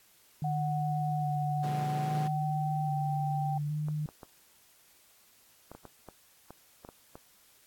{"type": "tone with vibrato", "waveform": "sine", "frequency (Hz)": 149.1, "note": "D3", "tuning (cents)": 27, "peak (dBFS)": -30, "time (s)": [0.42, 4.06], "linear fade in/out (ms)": 2, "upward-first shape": "square", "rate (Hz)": 0.61, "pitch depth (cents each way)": 25}
{"type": "tone with pitch glide", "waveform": "sine", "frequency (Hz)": [739, 780.7], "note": ["F#5", "G5"], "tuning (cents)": [-2, -7], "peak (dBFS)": -32, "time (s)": [0.44, 3.58], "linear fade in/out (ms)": 5, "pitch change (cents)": 95, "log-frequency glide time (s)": [1.47, 3.13]}
{"type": "chord", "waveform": "sawtooth", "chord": "B diminished seventh", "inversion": "none", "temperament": "equal", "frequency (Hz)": [123.47, 146.83, 174.61, 207.7], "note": ["B2", "D3", "F3", "Ab3"], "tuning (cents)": [0, 0, 0, 0], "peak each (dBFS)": -39, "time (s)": [1.63, 2.28], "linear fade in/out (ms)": 10}
{"type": "clicks", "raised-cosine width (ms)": 1, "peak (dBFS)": -31, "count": 11, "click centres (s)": [3.885, 4.089, 4.232, 5.716, 5.75, 5.853, 6.087, 6.506, 6.849, 6.889, 7.155]}
{"effects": ["white hiss -62 dBFS RMS until 7.66 s", "AAC 64 kbps"]}